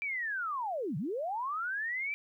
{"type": "linear two-way sweep", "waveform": "sine", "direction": "down then up", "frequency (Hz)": [2360, 129.4, 2360], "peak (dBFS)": -32, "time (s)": [0.02, 2.14], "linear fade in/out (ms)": 0, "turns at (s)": 0.97, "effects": ["12-bit"]}